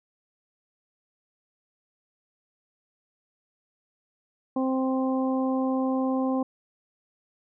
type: harmonic tone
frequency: 261.8 Hz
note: C4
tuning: 1 cent sharp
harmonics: 1 / 2 / 3 / 4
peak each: -24 / -30 / -34 / -36 dBFS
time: 4.56-6.43 s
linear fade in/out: 5 ms
effects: none